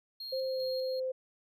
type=tone with tremolo; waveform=triangle; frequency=4242 Hz; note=C8; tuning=23 cents sharp; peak=-38 dBFS; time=0.2-1 s; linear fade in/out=5 ms; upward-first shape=square; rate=2.5 Hz; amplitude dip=40%
type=tone with pitch glide; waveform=sine; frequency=525 to 518.1 Hz; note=C5 to C5; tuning=+6 to -17 cents; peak=-31 dBFS; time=0.32-1.12 s; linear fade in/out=10 ms; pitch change=-23 cents; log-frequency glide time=0.43-0.63 s
effects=none